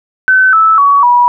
sine tone with pitch steps, 1523 / 1310.6 / 1127.9 / 970.6 Hz, F#6 / E6 / C#6 / B5, +50 / -10 / +30 / -30 cents, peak -4 dBFS, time 0.28-1.28 s, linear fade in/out 0 ms, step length 250 ms, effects none

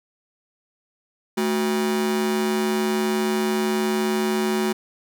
45% pulse ring-modulated tone, 293.7 Hz, D4, in tune, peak -17 dBFS, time 1.37-4.73 s, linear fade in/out 10 ms, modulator 76.9 Hz, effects none

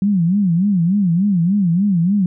sine tone with vibrato, 185.2 Hz, F#3, 2 cents sharp, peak -12 dBFS, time 0.02-2.26 s, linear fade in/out 2 ms, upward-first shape sine, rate 3.4 Hz, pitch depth 200 cents each way, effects none

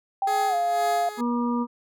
sine tone with pitch glide, 784 to 698.5 Hz, G5 to F5, 0 to 0 cents, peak -21 dBFS, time 0.22-1.09 s, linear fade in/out 2 ms, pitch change -200 cents, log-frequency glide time 0.48-0.55 s
15% pulse tone with tremolo, 420 Hz, G#4, 19 cents sharp, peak -20 dBFS, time 0.27-1.21 s, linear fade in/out 5 ms, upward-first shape sine, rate 2 Hz, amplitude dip 65%
harmonic tone, 239.8 Hz, A#3, 49 cents sharp, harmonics 1 / 2 / 4 / 5, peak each -23 / -33 / -31 / -34 dBFS, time 1.17-1.67 s, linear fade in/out 50 ms
effects none

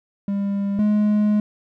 triangle tone pair in turn, 199.7 / 209.9 Hz, G3 / G#3, +32 / +19 cents, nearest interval minor second, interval 87 cents, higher second, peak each -18 / -13 dBFS, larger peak second, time 0.28-0.79 / 0.79-1.4 s, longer second, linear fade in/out 2 ms, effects none

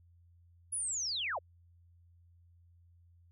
sine linear sweep, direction down, 10540 to 440 Hz, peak -33 dBFS, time 0.72-1.39 s, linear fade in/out 10 ms, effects added 86 Hz sine -60 dBFS peak until 3.31 s

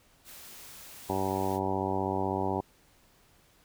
white noise, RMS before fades -48 dBFS, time 0.24-1.6 s, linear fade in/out 50 ms
harmonic tone, 96 Hz, G2, 36 cents flat, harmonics 1 / 2 / 3 / 4 / 5 / 6 / 7 / 8 / 9 / 10, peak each -37 / -37 / -36 / -34 / -40 / -39 / -40 / -36 / -36 / -38 dBFS, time 1.09-2.61 s, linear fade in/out 5 ms
effects pink hiss -63 dBFS RMS until 3.64 s

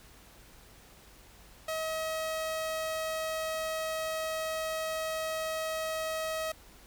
sawtooth tone, 637 Hz, D#5, 41 cents sharp, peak -28 dBFS, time 1.68-6.52 s, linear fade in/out 5 ms, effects added 50 Hz sine -60 dBFS peak until 6.86 s + pink hiss -56 dBFS RMS until 6.86 s

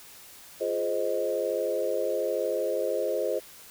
sine chord, F minor seventh, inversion none, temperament equal with one note detuned, 349.2 / 422.1 / 523.3 / 622.3 Hz, F4 / Ab4 / C5 / Eb5, 0 / +28 / 0 / 0 cents, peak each -34 / -31 / -29 / -31 dBFS, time 0.6-3.4 s, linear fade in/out 20 ms, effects white hiss -49 dBFS RMS until 3.7 s

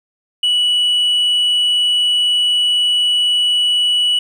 sine tone, 2946 Hz, F#7, 8 cents flat, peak -9 dBFS, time 0.43-4.19 s, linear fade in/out 5 ms, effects tanh soft clip ceiling -11 dBFS + 8-bit

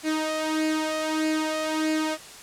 sawtooth tone with flanger, 312.5 Hz, D#4, 8 cents sharp, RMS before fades -26 dBFS, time 0.03-2.18 s, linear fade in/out 50 ms, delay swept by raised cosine 0.42 to 1.62 ms, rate 1.6 Hz, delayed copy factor +0.6, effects white hiss -43 dBFS RMS until 2.42 s + low-pass 9000 Hz 12 dB/octave

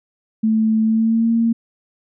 sine tone with pitch glide, 220 to 229.7 Hz, A3 to A#3, 0 to -25 cents, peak -13 dBFS, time 0.43-1.53 s, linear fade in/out 10 ms, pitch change +75 cents, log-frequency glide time 0.83-1.31 s, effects none

